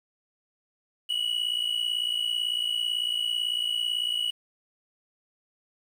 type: tone pair together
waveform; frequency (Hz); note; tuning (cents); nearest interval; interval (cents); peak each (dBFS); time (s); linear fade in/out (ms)
triangle; 2902 / 2960; F#7 / F#7; -34 / 0; unison; 34; -27; 1.09-4.31; 10
effects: 9-bit